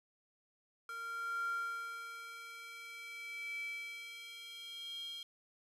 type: tone with high-pass filter sweep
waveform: square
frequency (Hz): 461.4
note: A#4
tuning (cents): -18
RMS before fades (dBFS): -44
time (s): 0.89-5.23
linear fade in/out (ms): 2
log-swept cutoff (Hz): 1200 to 3400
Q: 9.8
effects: resampled to 32000 Hz